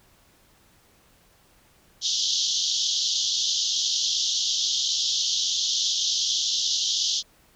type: band-pass noise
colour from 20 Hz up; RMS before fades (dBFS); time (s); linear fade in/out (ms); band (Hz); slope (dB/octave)
pink; -25; 2.01-7.23; 50; 3100 to 6600; 96
effects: pink hiss -59 dBFS RMS until 7.55 s